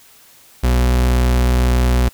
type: tone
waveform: 40% pulse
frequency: 61.74 Hz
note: B1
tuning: in tune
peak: -11 dBFS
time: 0.63-2.09 s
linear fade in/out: 10 ms
effects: white hiss -47 dBFS RMS until 2.13 s